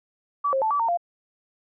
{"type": "tone with pitch steps", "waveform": "sine", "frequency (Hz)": [1149, 535, 877, 1152, 916, 694], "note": ["D6", "C5", "A5", "D6", "A#5", "F5"], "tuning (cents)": [-38, 38, -6, -34, -31, -11], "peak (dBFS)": -20, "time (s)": [0.44, 0.974], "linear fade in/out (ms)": 10, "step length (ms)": 89, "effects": []}